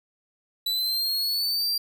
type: exponential sweep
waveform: 45% pulse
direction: up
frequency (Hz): 3951 to 4757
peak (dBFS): -23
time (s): 0.66-1.78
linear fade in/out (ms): 5
effects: none